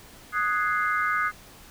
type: chord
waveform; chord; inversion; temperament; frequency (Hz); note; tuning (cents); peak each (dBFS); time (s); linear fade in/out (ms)
sine; Ab dominant seventh; second; equal; 1244.5 / 1480 / 1661.2 / 2093; Eb6 / Gb6 / Ab6 / C7; 0 / 0 / 0 / 0; -25 / -28 / -31 / -31; 0.32-1.32; 50
effects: pink hiss -49 dBFS RMS until 1.7 s